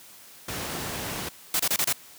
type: noise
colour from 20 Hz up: pink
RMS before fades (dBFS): -32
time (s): 0.48-1.29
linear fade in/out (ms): 5
type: noise bursts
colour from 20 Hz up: white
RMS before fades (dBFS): -24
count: 5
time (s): 1.54-1.927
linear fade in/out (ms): 2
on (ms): 55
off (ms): 28
effects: white hiss -49 dBFS RMS until 2.18 s + high-pass 80 Hz 12 dB/octave